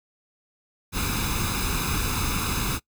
pink noise with comb filter, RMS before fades -26 dBFS, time 0.92-2.8 s, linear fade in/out 50 ms, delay 0.79 ms, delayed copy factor +0.75, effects noise-tail reverb RT60 0.1 s tail -22 dB re dry

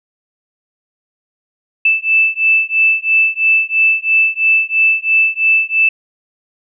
sine beating tone pair, 2637 / 2640 Hz, E7 / E7, 0 / +2 cents, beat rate 3 Hz, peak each -13 dBFS, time 1.85-5.89 s, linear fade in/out 5 ms, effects none

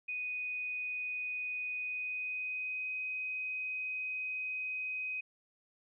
sine tone with pitch glide, 2489 to 2514 Hz, D#7 to D#7, 0 to +17 cents, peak -35 dBFS, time 0.08-5.21 s, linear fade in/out 10 ms, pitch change +17 cents, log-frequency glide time 1.74-2.92 s, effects none

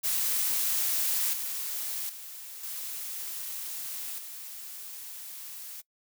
blue noise with level steps, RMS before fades -28 / -34 / -43 / -37 / -42 dBFS, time 0.03-5.82 s, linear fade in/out 20 ms, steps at 1.33 / 2.09 / 2.63 / 4.18 s, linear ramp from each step 5 ms, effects noise-tail reverb RT60 0.1 s tail -22 dB re dry

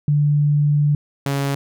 sine / sawtooth tone pair in turn, 146.83 / 139.46 Hz, D3 / C#3, 0 / +11 cents, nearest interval minor second, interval 89 cents, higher first, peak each -13 / -15 dBFS, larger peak first, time 0.08-0.95 / 1.26-1.55 s, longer first, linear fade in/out 2 ms, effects none

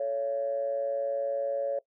sine tone with amplitude modulation, 560 Hz, C#5, 18 cents sharp, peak -23 dBFS, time 0-1.79 s, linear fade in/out 5 ms, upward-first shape sine, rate 120 Hz, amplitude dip 70%, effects noise-tail reverb RT60 0.1 s tail -19 dB re dry + tanh soft clip ceiling -19 dBFS

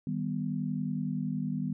sine chord, Eb augmented, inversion none, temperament equal, 155.56 / 196 / 246.9 Hz, Eb3 / G3 / B3, 0 / 0 / 0 cents, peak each -34 dBFS, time 0.07-1.73 s, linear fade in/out 2 ms, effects none

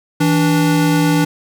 square tone pair together, 163.1 / 292 Hz, E3 / D4, -18 / -10 cents, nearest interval minor seventh, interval 1008 cents, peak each -15 dBFS, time 0.2-1.25 s, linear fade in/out 10 ms, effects none

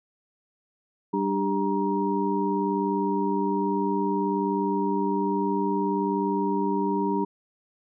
sine tone cluster, 195.5 / 296.7 / 396.1 / 944 Hz, G3 / D4 / G4 / A#5, -4 / +18 / +18 / +22 cents, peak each -28 dBFS, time 1.13-7.25 s, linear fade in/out 10 ms, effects none

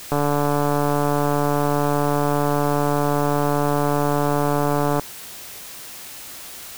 click train, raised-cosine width 1 ms, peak -7 dBFS, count 708, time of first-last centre 0.12-4.996 s, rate 145 Hz, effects white hiss -37 dBFS RMS until 6.77 s

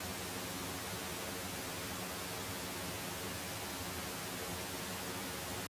pink noise with comb filter, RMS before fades -41 dBFS, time 0-5.67 s, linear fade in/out 5 ms, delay 11 ms, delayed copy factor +0.85, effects high-pass 100 Hz 12 dB/octave + resampled to 32000 Hz

